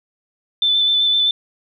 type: tone with vibrato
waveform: sine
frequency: 3520 Hz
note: A7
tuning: in tune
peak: -13 dBFS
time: 0.62-1.31 s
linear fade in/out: 2 ms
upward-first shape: square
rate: 7.8 Hz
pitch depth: 14 cents each way
effects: none